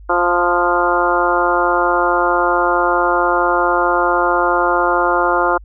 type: harmonic tone with a mistuned harmonic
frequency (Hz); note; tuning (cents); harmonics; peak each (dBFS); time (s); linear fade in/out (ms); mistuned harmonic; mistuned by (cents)
175.5; F3; +9; 2 / 3 / 4 / 5 / 6 / 7 / 8; -20 / -20 / -20 / -20 / -20 / -20 / -20; 0.09-5.58; 10; 6; -18
effects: added 50 Hz sine -35 dBFS peak until 5.64 s